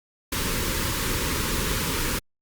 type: band-stop noise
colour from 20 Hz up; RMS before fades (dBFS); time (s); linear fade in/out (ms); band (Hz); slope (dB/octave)
pink; -26; 0.32-2.19; 5; 560 to 880; 96
effects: Opus 48 kbps